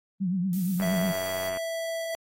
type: tone with vibrato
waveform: sine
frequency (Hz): 183.9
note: F#3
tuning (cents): -10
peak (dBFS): -24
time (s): 0.2-1.13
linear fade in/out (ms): 20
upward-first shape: triangle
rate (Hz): 8.5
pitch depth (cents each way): 130
type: noise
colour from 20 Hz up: violet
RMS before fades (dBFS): -39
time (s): 0.53-1.49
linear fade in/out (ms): 0
type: click train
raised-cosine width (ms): 0.5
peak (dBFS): -22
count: 73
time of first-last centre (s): 0.8-1.572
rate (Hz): 93.3
type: tone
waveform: square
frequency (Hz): 659.3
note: E5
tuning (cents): 0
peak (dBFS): -30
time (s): 0.82-2.15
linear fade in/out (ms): 0
effects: AAC 48 kbps